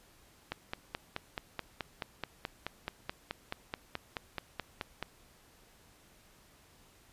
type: click train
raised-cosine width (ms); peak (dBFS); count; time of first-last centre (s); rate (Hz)
0.3; -19; 22; 0.52-5.026; 4.66
effects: pink hiss -62 dBFS RMS until 7.12 s + resampled to 32000 Hz